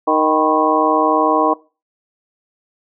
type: harmonic tone with a mistuned harmonic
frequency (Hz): 155.56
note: D#3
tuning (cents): 0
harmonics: 2 / 3 / 4 / 5 / 6 / 7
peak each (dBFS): -19 / -19 / -19 / -19 / -19 / -19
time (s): 0.07-1.54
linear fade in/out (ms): 10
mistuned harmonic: 6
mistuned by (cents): +100
effects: noise-tail reverb RT60 0.3 s tail -20 dB re dry